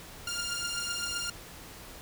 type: beating tone pair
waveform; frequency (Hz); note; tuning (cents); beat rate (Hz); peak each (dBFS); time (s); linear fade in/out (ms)
10% pulse; 1400 / 1407.8; F6 / F6; +4 / +13; 7.8; -26 / -28; 0.27-1.3; 5
effects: pink hiss -47 dBFS RMS until 2.01 s